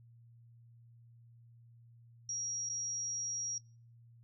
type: tone with dropouts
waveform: sine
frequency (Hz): 5670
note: F8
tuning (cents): +25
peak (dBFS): -36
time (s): 2.29-3.58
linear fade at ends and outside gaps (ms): 2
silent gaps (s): 2.69-2.697
effects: noise-tail reverb RT60 0.4 s tail -23 dB re dry + added 117 Hz sine -57 dBFS peak until 4.23 s